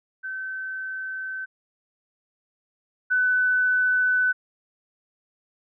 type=tone pair in turn; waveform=sine; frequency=1534 / 1502.4 Hz; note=G6 / F#6; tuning=-38 / +26 cents; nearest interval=unison; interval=36 cents; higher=first; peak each=-29 / -18 dBFS; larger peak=second; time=0.23-1.46 / 3.1-4.33 s; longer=neither; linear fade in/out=20 ms; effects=none